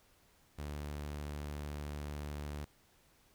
sawtooth tone, 73.5 Hz, D2, 2 cents sharp, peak -36 dBFS, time 0.58-2.65 s, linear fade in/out 10 ms, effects pink hiss -68 dBFS RMS until 3.34 s

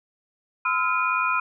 sine tone cluster, 1018 / 1296 / 1394 / 2452 Hz, C6 / E6 / F6 / D#7, -48 / -30 / -4 / -26 cents, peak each -26 dBFS, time 0.65-1.4 s, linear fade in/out 5 ms, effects none

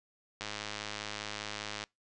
click train, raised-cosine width 0.2 ms, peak -20 dBFS, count 151, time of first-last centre 0.41-1.839 s, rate 105 Hz, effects noise-tail reverb RT60 0.2 s tail -26 dB re dry + resampled to 22050 Hz

